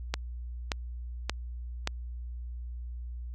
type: click train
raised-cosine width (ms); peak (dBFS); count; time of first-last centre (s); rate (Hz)
0.2; -11; 4; 0.14-1.874; 1.73
effects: added 60 Hz sine -36 dBFS peak until 3.34 s